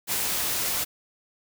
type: noise with ADSR envelope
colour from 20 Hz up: white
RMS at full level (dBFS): -25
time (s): 0.07-0.85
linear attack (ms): 51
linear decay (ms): 18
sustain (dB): -2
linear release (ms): 19
effects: none